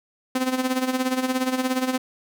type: tone with tremolo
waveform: sawtooth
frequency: 257.3 Hz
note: C4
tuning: 29 cents flat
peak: -15 dBFS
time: 0.35-1.98 s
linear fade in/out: 5 ms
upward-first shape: sine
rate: 17 Hz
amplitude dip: 70%
effects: none